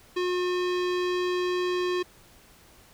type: tone with low-pass filter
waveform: square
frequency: 360.1 Hz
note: F#4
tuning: 47 cents flat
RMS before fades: -27 dBFS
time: 0.16-2.03 s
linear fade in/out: 10 ms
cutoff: 4000 Hz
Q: 1.3
effects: pink hiss -55 dBFS RMS until 2.93 s